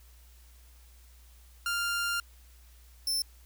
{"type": "tone pair in turn", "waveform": "sawtooth", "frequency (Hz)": [1396.9, 5331], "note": ["F6", "E8"], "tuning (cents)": [0, 19], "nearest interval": "octave + major seventh", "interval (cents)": 2319, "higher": "second", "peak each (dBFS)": -25, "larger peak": "neither", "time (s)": [[1.66, 2.2], [3.07, 3.22]], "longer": "first", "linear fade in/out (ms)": 2, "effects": ["added 60 Hz sine -53 dBFS peak until 3.45 s", "white hiss -62 dBFS RMS until 3.45 s"]}